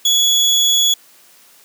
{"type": "tone", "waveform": "30% pulse", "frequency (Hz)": 3381, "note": "G#7", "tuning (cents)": 30, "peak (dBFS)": -9, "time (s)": [0.05, 0.94], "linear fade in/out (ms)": 5, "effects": ["white hiss -48 dBFS RMS until 1.64 s", "high-pass 200 Hz 12 dB/octave"]}